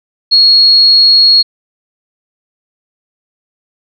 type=tone; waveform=sine; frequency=4312 Hz; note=C#8; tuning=49 cents flat; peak=-3 dBFS; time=0.31-1.43 s; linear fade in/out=20 ms; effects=none